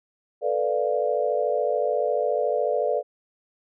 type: chord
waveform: sine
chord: B half-diminished seventh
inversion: third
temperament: equal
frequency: 440 / 493.9 / 587.3 / 698.5 Hz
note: A4 / B4 / D5 / F5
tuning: 0 / 0 / 0 / 0 cents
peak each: -27 / -26 / -25 / -29 dBFS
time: 0.41-3.03 s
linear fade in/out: 50 ms
effects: none